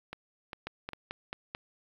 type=two click trains; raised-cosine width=0.3 ms; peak=-20 / -23 dBFS; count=5 / 3; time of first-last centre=0.67-1.549 / 0.13-0.933 s; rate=4.55 / 2.49 Hz; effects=low-pass 5000 Hz 12 dB/octave + 9-bit